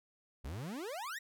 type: exponential sweep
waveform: 40% pulse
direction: up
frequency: 58.8 to 1975.5 Hz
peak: -39 dBFS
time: 0.44-1.19 s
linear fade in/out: 10 ms
effects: none